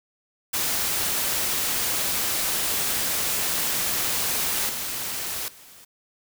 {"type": "noise with level steps", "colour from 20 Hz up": "white", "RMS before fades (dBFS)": [-25, -30, -48], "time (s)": [0.53, 5.85], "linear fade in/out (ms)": 10, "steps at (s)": [4.69, 5.48], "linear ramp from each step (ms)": 2, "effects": []}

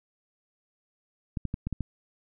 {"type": "clicks", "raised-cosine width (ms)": 5, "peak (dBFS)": -18, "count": 6, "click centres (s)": [1.372, 1.453, 1.541, 1.67, 1.727, 1.807], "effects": []}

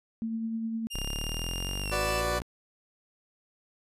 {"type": "tone with tremolo", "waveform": "sine", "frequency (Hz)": 225.3, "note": "A3", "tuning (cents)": 41, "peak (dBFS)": -28, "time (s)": [0.22, 0.87], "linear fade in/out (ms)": 0, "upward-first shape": "triangle", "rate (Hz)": 9.8, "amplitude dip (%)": 35}
{"type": "tone with pitch glide", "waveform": "sawtooth", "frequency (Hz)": [2808, 2650], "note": ["F7", "E7"], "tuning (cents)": [9, 9], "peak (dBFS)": -32, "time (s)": [0.9, 2.22], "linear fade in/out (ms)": 20, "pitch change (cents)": -100, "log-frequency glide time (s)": [1.81, 1.99]}
{"type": "linear sweep", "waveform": "sawtooth", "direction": "up", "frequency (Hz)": [32, 60.7], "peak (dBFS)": -29, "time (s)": [0.94, 2.42], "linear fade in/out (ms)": 0}
{"type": "chord", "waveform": "20% pulse", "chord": "B minor", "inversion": "second", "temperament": "equal", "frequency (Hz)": [370, 493.9, 587.3], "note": ["F#4", "B4", "D5"], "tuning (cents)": [0, 0, 0], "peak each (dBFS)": [-29, -30, -25], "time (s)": [1.91, 2.4], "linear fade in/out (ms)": 20}
{"effects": ["resampled to 32000 Hz"]}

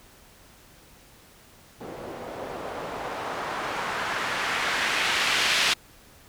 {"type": "noise with low-pass filter sweep", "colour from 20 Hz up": "blue", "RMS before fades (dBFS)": -28, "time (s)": [1.8, 5.74], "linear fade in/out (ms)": 10, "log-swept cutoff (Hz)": [430, 3100], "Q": 1.1, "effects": ["pink hiss -53 dBFS RMS until 6.28 s"]}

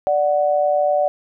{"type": "tone pair together", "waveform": "sine", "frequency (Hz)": [588, 740], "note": ["D5", "F#5"], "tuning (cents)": [2, 0], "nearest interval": "major third", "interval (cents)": 398, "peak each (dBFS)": [-16, -19], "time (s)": [0.07, 1.08], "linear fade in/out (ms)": 0, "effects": []}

